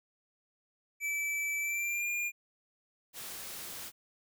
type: tone with pitch glide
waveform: square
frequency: 2313 to 2411 Hz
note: D7 to D7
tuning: -27 to +45 cents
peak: -32 dBFS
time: 1-2.32 s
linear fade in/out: 50 ms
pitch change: +72 cents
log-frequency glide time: 1.59-2.09 s
type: noise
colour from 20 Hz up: white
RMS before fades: -43 dBFS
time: 3.13-3.92 s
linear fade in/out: 50 ms
effects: none